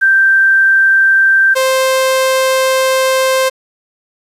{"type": "tone pair in turn", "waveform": ["sine", "sawtooth"], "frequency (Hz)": [1568, 524.4], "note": ["G6", "C5"], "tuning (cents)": [0, 4], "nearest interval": "octave + perfect fifth", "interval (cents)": 1896, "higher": "first", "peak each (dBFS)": -6, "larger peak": "neither", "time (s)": [[0.01, 1.55], [1.55, 3.5]], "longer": "second", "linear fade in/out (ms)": 20, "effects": ["resampled to 32000 Hz", "7-bit"]}